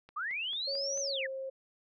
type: click train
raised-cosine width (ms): 0.3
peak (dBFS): -37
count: 5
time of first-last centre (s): 0.09-0.975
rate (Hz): 4.52
type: linear two-way sweep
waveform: sine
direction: up then down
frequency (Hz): 1123 to 6272 to 1579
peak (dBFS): -33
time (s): 0.16-1.27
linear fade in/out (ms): 10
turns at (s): 1
type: tone with pitch glide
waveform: sine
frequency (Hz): 553 to 532.9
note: C#5 to C5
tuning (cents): -4 to +32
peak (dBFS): -36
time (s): 0.67-1.5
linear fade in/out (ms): 10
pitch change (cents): -64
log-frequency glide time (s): 1.11-1.2
effects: none